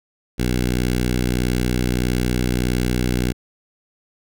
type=tone with notch filter; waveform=10% pulse; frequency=61.6 Hz; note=B1; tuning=4 cents flat; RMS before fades=-20 dBFS; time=0.38-3.33 s; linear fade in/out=20 ms; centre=960 Hz; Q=1.1; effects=none